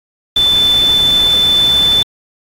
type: tone in noise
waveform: sine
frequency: 3520 Hz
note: A7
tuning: in tune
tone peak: -8 dBFS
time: 0.36-2.03 s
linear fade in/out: 5 ms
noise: pink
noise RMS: -25 dBFS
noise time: 0.36-2.03 s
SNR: +14 dB
effects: AAC 48 kbps